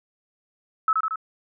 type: tone with echo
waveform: sine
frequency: 1300 Hz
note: E6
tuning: 24 cents flat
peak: -16 dBFS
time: 0.88-0.93 s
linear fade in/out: 2 ms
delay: 76 ms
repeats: 3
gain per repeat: -3 dB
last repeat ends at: 1.158 s
effects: none